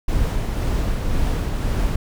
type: noise with tremolo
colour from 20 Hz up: brown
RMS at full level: -19 dBFS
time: 0.08-1.96 s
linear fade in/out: 5 ms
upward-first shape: triangle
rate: 1.9 Hz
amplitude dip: 35%
effects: none